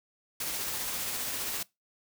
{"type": "noise with tremolo", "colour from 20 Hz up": "white", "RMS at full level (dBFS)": -33, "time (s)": [0.4, 1.63], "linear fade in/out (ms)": 5, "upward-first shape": "triangle", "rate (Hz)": 15, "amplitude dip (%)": 25, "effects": ["noise-tail reverb RT60 0.2 s tail -22 dB re dry"]}